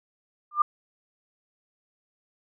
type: tone with exponential growth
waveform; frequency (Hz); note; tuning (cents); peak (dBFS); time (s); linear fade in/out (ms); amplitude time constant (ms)
sine; 1198; D6; +34; -13; 0.51-0.62; 5; 23
effects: none